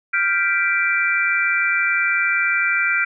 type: chord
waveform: sine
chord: G dominant seventh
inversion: third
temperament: equal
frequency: 1396.9 / 1568 / 1975.5 / 2349 Hz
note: F6 / G6 / B6 / D7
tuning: 0 / 0 / 0 / 0 cents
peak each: -21 / -23 / -24 / -20 dBFS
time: 0.13-3.05 s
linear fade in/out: 10 ms
effects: none